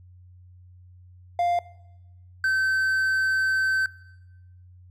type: tone pair in turn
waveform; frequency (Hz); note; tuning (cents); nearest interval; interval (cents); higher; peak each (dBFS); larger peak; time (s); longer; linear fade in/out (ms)
triangle; 698.5 / 1542; F5 / G6; 0 / -29; octave + major second; 1371; second; -18; neither; 1.39-1.59 / 2.44-3.86; second; 2
effects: noise-tail reverb RT60 1.0 s tail -21 dB re dry + added 90 Hz sine -47 dBFS peak until 4.9 s